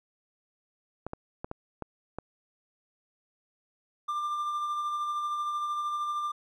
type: clicks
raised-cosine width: 1 ms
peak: -21 dBFS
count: 6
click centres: 1.066 / 1.134 / 1.445 / 1.514 / 1.823 / 2.186 s
type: tone with tremolo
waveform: triangle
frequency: 1191 Hz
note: D6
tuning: 24 cents sharp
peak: -26 dBFS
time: 4.08-6.32 s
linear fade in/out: 10 ms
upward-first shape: sine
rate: 13 Hz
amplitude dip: 30%
effects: none